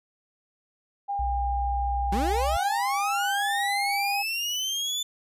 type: tone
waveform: sine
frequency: 804 Hz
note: G5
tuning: 44 cents sharp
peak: -26 dBFS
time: 1.08-4.23 s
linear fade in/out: 20 ms
type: tone with pitch glide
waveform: sine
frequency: 62 to 62.72 Hz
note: B1 to B1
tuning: +7 to +27 cents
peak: -27 dBFS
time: 1.19-2.57 s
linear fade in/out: 5 ms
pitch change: +20 cents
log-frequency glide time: 2.16-2.3 s
type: linear sweep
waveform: 30% pulse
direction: up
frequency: 175.4 to 3520 Hz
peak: -24 dBFS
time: 2.12-5.03 s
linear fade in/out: 5 ms
effects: resampled to 32000 Hz